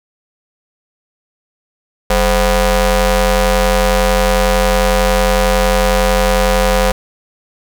sawtooth ring-modulated tone, 237.5 Hz, A#3, 33 cents sharp, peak -3 dBFS, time 2.1-6.92 s, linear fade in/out 5 ms, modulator 283 Hz, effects none

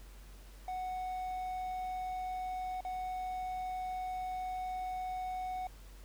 triangle tone with dropouts, 740 Hz, F#5, in tune, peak -34 dBFS, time 0.68-5.67 s, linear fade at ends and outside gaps 2 ms, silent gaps 2.807-2.849 s, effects added 47 Hz sine -50 dBFS peak until 6.04 s + pink hiss -60 dBFS RMS until 6.04 s

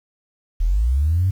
sine linear sweep, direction up, 36.71 to 98 Hz, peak -14 dBFS, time 0.6-1.31 s, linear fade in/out 10 ms, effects tanh soft clip ceiling -10 dBFS + 8-bit

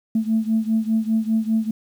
sine beating tone pair, 220 / 225 Hz, A3 / A3, 0 / +39 cents, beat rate 5 Hz, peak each -19 / -21 dBFS, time 0.15-1.71 s, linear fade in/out 5 ms, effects tanh soft clip ceiling -11 dBFS + 8-bit

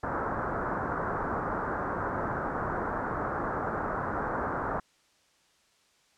white low-pass noise, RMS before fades -32 dBFS, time 0.03-4.8 s, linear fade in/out 5 ms, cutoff 1500 Hz, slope 48 dB/octave, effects white hiss -66 dBFS RMS until 6.17 s + low-pass 7000 Hz 12 dB/octave

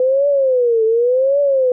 sine tone with vibrato, 503 Hz, B4, 32 cents sharp, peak -11 dBFS, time 0-1.72 s, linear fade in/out 2 ms, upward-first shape triangle, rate 0.89 Hz, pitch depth 240 cents each way, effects none

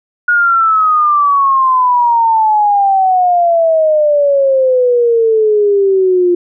sine exponential sweep, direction down, 1447 to 349.2 Hz, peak -7 dBFS, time 0.28-6.35 s, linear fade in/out 5 ms, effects none

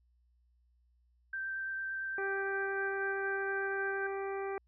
sine tone with vibrato, 1564 Hz, G6, 4 cents flat, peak -35 dBFS, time 1.33-4.07 s, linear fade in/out 5 ms, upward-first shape triangle, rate 8.8 Hz, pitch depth 11 cents each way
harmonic tone, 392 Hz, G4, in tune, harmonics 1 / 2 / 3 / 4 / 5 / 6, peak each -36 / -42 / -46 / -48 / -50 / -52 dBFS, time 2.18-4.58 s, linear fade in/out 2 ms
effects added 60 Hz sine -67 dBFS peak until 4.67 s

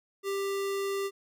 square tone, 394.7 Hz, G4, 12 cents sharp, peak -30 dBFS, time 0.23-1.11 s, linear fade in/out 50 ms, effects none

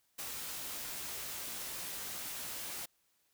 white noise with comb filter, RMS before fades -42 dBFS, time 0.18-2.86 s, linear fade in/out 10 ms, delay 17 ms, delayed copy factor +0.5, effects white hiss -75 dBFS RMS until 3.33 s

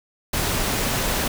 pink noise, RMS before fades -23 dBFS, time 0.33-1.28 s, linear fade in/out 5 ms, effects none

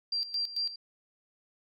sine tone with tremolo, 4727 Hz, D8, 10 cents sharp, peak -28 dBFS, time 0.12-0.76 s, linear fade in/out 5 ms, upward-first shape square, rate 4.5 Hz, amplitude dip 75%, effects none

